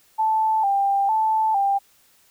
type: tone with vibrato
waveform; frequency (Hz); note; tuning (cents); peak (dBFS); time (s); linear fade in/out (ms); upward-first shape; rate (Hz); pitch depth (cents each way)
sine; 834; G#5; +7; -17; 0.18-1.79; 20; square; 1.1; 87
effects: white hiss -58 dBFS RMS until 2.3 s